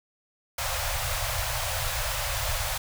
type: band-stop noise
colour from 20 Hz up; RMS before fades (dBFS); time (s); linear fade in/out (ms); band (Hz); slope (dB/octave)
pink; -29; 0.58-2.78; 5; 130 to 520; 96
effects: none